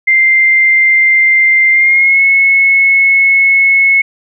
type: tone with pitch glide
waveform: sine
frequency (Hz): 2092 to 2190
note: C7 to C#7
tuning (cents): -1 to -22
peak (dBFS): -5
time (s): 0.07-4.02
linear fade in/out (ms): 10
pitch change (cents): +79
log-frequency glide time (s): 1.72-2.22
effects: none